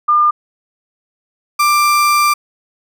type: tone pair in turn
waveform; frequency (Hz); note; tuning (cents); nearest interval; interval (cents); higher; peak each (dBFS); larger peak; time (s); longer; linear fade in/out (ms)
sine / 35% pulse; 1204 / 1182.6; D6 / D6; +43 / +12; unison; 31; first; -8 / -8; neither; 0.08-0.31 / 1.59-2.34; second; 10
effects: none